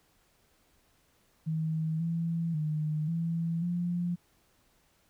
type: tone with pitch steps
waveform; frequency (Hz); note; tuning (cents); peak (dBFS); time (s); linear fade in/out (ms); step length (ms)
sine; 158.9 / 166.6 / 153.3 / 166.4 / 174.8; D#3 / E3 / D#3 / E3 / F3; +37 / +19 / -25 / +17 / +2; -28; 1.46-4.16; 20; 540
effects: pink hiss -68 dBFS RMS until 5.09 s